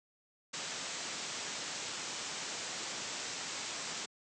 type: low-pass noise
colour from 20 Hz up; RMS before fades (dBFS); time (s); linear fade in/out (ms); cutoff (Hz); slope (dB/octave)
white; -41; 0.53-4.06; 10; 7900; 96
effects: high-pass 150 Hz 12 dB/octave